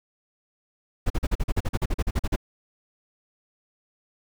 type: noise bursts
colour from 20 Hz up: brown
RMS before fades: -22 dBFS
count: 16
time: 1.06-2.362 s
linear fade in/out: 10 ms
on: 42 ms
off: 42 ms
effects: none